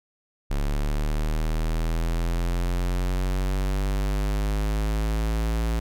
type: linear sweep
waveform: square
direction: up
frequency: 35.32 to 56.4 Hz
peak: -23 dBFS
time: 0.5-5.8 s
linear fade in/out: 10 ms
effects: none